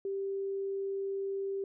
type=tone; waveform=sine; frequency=392 Hz; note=G4; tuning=in tune; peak=-32 dBFS; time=0.05-1.64 s; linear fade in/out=2 ms; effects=none